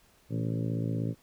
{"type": "harmonic tone with a mistuned harmonic", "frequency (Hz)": 56.2, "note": "A1", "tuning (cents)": 37, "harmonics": [2, 3, 4, 5, 6, 7, 8, 9, 10], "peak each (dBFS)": [-31, -34, -38, -37, -45, -44, -46, -47, -48], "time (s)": [0.29, 1.15], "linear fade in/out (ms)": 50, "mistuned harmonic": 2, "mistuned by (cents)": 79, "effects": ["pink hiss -63 dBFS RMS until 1.22 s"]}